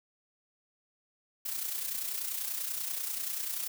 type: noise with amplitude modulation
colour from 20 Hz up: blue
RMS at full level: -33 dBFS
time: 1.45-3.68 s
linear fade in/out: 10 ms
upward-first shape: sine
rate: 30.3 Hz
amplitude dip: 55%
effects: none